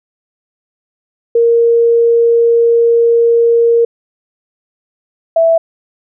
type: tone pair in turn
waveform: sine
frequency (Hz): 466.2 / 659.3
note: A#4 / E5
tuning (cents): 0 / 0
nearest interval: tritone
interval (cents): 600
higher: second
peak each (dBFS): -6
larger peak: neither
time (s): 1.35-3.85 / 5.36-5.58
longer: first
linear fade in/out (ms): 5
effects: none